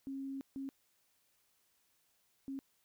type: tone bursts at uneven times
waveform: sine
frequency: 271.3 Hz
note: C#4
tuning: 37 cents flat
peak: -39 dBFS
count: 3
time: 0.07-0.41 / 0.56-0.69 / 2.48-2.59 s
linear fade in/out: 0 ms
effects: white hiss -75 dBFS RMS until 2.84 s